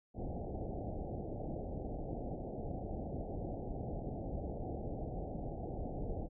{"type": "low-pass noise", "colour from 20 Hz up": "pink", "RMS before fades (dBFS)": -41, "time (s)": [0.14, 6.29], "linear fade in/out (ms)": 50, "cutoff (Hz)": 790, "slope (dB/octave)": 96, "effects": []}